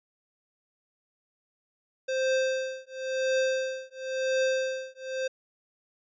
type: tone with tremolo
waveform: square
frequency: 523.3 Hz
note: C5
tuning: in tune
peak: -23 dBFS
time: 2.08-5.28 s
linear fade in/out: 10 ms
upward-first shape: triangle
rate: 0.96 Hz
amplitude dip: 100%
effects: resampled to 16000 Hz